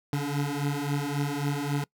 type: beating tone pair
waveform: 25% pulse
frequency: 141.6 / 145.3 Hz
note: C#3 / D3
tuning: +37 / -18 cents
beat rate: 3.7 Hz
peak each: -26 dBFS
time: 0.13-1.84 s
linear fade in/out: 2 ms
effects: noise-tail reverb RT60 0.1 s tail -24 dB re dry